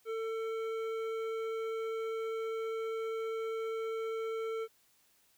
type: tone with hard clipping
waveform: sine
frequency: 447.5 Hz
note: A4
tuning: 29 cents sharp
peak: -36 dBFS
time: 0.05-4.68 s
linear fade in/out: 50 ms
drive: 11 dB
effects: white hiss -69 dBFS RMS until 5.37 s